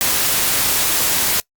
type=noise; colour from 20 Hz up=white; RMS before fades=-17 dBFS; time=0.01-1.4 s; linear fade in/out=0 ms; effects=noise-tail reverb RT60 0.1 s tail -24 dB re dry + Opus 48 kbps